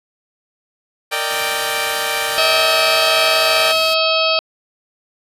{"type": "chord", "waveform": "10% pulse", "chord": "Eb major seventh", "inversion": "second", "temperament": "equal with one note detuned", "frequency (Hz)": [459.5, 587.3, 622.3, 784], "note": ["Bb4", "D5", "Eb5", "G5"], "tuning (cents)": [-25, 0, 0, 0], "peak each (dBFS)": [-17, -15, -18, -14], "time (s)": [1.11, 3.73], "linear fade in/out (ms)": 20}
{"type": "noise", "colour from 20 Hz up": "white", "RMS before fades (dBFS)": -29, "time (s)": [1.29, 3.95], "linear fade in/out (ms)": 20}
{"type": "harmonic tone", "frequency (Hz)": 643, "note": "E5", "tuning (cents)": -43, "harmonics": [1, 2, 4, 5, 6, 7, 8], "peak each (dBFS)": [-18, -21, -20, -21, -25, -21, -27], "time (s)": [2.38, 4.39], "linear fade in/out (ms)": 0}
{"effects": ["resampled to 32000 Hz"]}